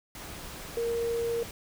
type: tone in noise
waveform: sine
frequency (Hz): 466.2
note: A#4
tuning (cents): 0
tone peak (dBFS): -27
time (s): 0.77-1.43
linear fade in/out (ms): 2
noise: pink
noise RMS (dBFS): -42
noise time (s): 0.15-1.51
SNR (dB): +12
effects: none